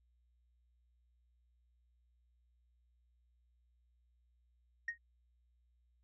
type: tone with exponential decay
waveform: sine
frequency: 1864.7 Hz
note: A#6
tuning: in tune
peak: -31 dBFS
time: 4.88-4.98 s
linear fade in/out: 5 ms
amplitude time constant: 21 ms
effects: tanh soft clip ceiling -31 dBFS + added 60 Hz sine -70 dBFS peak until 6.03 s

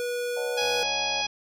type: tone with pitch glide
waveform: square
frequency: 486.2 to 489.3 Hz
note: B4 to B4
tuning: -27 to -16 cents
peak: -28 dBFS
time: 0-0.83 s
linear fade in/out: 0 ms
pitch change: +11 cents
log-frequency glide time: 0.33-0.64 s
type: chord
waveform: sine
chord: D# half-diminished seventh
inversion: third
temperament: equal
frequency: 554.4 / 622.3 / 740 / 880 Hz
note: C#5 / D#5 / F#5 / A5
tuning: 0 / 0 / 0 / 0 cents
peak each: -37 / -40 / -40 / -43 dBFS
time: 0.36-1.22 s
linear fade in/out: 10 ms
type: harmonic tone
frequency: 830.6 Hz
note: G#5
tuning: in tune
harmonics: 1 / 2 / 3 / 4 / 5 / 6 / 7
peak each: -32 / -40 / -30 / -31 / -39 / -33 / -37 dBFS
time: 0.57-1.27 s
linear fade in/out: 10 ms
type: click train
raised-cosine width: 1 ms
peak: -33 dBFS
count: 61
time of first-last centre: 0.62-1.266 s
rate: 92.9 Hz
effects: none

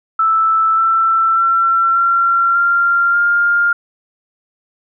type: tone with pitch steps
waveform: sine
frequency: 1318.5 / 1335.4 / 1352.4 / 1369.7 / 1387.3 / 1405 Hz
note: E6 / E6 / E6 / F6 / F6 / F6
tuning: 0 / +22 / +44 / -34 / -12 / +10 cents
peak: -10 dBFS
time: 0.19-3.73 s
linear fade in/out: 5 ms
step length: 590 ms
effects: none

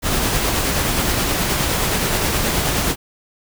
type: noise with tremolo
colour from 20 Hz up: pink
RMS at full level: -18 dBFS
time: 0.02-2.96 s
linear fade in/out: 50 ms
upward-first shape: sine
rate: 9.5 Hz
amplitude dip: 25%
effects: none

